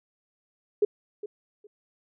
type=tone with echo; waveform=sine; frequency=415.3 Hz; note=G#4; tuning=in tune; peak=-17 dBFS; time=0.82-0.85 s; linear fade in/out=5 ms; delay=410 ms; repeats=2; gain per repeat=-15 dB; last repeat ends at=1.67 s; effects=none